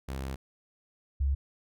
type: tone pair in turn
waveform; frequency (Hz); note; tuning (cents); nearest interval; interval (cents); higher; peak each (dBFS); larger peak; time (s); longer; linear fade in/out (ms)
sawtooth / sine; 66.7 / 68.77; C2 / C#2; +34 / -13; minor second; 53; second; -30 / -24; second; 0.08-0.36 / 1.2-1.35; first; 10
effects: none